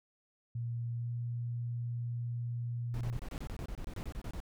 sine tone with pitch glide, 118 to 119.23 Hz, A#2 to A#2, +22 to +39 cents, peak -34 dBFS, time 0.55-3.17 s, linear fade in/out 5 ms, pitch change +17 cents, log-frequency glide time 0.95-1.1 s
brown noise bursts, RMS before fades -40 dBFS, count 16, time 2.94-4.402 s, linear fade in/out 0 ms, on 67 ms, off 26 ms
effects none

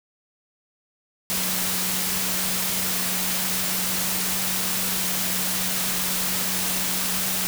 sine tone in noise, 185 Hz, F#3, in tune, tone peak -34 dBFS, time 1.3-7.47 s, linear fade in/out 0 ms, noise white, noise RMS -25 dBFS, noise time 1.3-7.47 s, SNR -12 dB, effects none

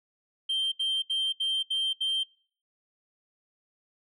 sine tone bursts, 3147 Hz, G7, 6 cents sharp, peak -23 dBFS, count 6, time 0.49-2.235 s, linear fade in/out 10 ms, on 230 ms, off 73 ms, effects noise-tail reverb RT60 0.5 s tail -24 dB re dry + tanh soft clip ceiling -24 dBFS

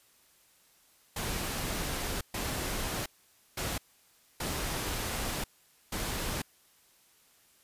pink noise bursts at uneven times, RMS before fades -34 dBFS, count 5, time 1.16-2.21 / 2.34-3.06 / 3.57-3.78 / 4.4-5.44 / 5.92-6.42 s, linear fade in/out 5 ms, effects white hiss -64 dBFS RMS until 7.63 s + resampled to 32000 Hz

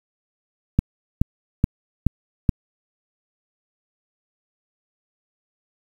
click train, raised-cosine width 5 ms, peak -3 dBFS, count 5, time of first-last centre 0.79-2.492 s, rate 2.35 Hz, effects 7-bit

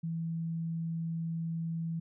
sine tone, 164.81 Hz, E3, in tune, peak -32 dBFS, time 0.03-2 s, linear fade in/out 10 ms, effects none

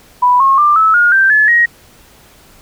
sine tone with pitch steps, 987.8 / 1083.4 / 1188.3 / 1303.4 / 1429.6 / 1568 / 1719.9 / 1886.4 Hz, B5 / C#6 / D6 / E6 / F6 / G6 / A6 / A#6, 0 / -40 / +20 / -20 / +40 / 0 / -40 / +20 cents, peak -6 dBFS, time 0.22-1.66 s, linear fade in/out 10 ms, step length 180 ms, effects pink hiss -44 dBFS RMS until 2.61 s

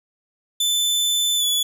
sawtooth tone with pitch glide, 3520 to 3424 Hz, A7 to A7, 0 to -48 cents, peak -15 dBFS, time 0.6-1.63 s, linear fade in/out 5 ms, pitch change -48 cents, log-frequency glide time 1.37-1.45 s, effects none

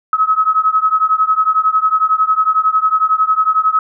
sine beating tone pair, 1277 / 1288 Hz, D#6 / E6, +45 / -41 cents, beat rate 11 Hz, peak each -13 / -14 dBFS, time 0.13-3.79 s, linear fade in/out 2 ms, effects none

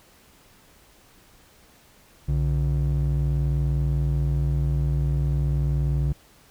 triangle ring-modulated tone, 102.6 Hz, G#2, 21 cents flat, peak -15 dBFS, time 2.28-6.13 s, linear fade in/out 10 ms, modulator 40.2 Hz, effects pink hiss -55 dBFS RMS until 6.5 s

